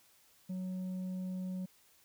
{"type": "tone with tanh clipping", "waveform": "sine", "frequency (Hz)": 185, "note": "F#3", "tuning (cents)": 0, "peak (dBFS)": -37, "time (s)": [0.49, 1.66], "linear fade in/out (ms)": 10, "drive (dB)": 4, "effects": ["white hiss -66 dBFS RMS until 2.04 s"]}